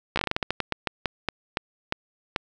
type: slowing click train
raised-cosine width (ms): 0.3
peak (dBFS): -8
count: 18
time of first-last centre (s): 0.16-2.362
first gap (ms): 14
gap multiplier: 1.24
effects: none